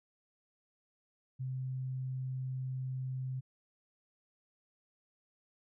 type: tone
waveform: sine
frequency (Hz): 130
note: C3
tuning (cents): -11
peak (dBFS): -35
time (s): 1.39-3.41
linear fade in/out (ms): 20
effects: none